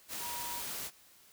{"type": "tone in noise", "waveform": "sine", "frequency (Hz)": 958, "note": "A#5", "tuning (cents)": 47, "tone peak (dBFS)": -42, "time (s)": [0.19, 0.63], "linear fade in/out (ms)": 50, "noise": "white", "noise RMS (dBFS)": -40, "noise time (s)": [0.08, 0.91], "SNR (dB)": -5, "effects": ["white hiss -61 dBFS RMS until 1.32 s"]}